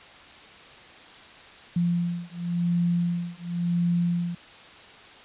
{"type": "beating tone pair", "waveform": "sine", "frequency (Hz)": [172.7, 173.63], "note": ["F3", "F3"], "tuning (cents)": [-19, -10], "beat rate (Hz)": 0.93, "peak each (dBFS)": -26, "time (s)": [1.76, 4.35], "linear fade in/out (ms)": 5, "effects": ["white hiss -47 dBFS RMS until 5.24 s", "resampled to 8000 Hz"]}